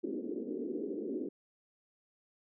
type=band-pass noise; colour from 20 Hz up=pink; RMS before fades=-38 dBFS; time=0.03-1.29 s; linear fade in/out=10 ms; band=240 to 440 Hz; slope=48 dB/octave; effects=none